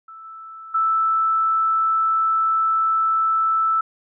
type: tone with level steps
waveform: sine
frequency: 1318.5 Hz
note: E6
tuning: in tune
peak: -37 / -35 / -16 dBFS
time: 0.08-3.81 s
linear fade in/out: 5 ms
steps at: 0.24 / 0.74 s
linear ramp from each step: 10 ms
effects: none